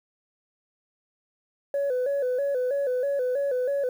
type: tone with vibrato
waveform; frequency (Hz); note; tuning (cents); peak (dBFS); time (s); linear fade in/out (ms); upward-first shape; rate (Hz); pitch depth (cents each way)
sine; 531; C5; +25; -21; 1.74-3.89; 2; square; 3.1; 98
effects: tanh soft clip ceiling -21 dBFS + 9-bit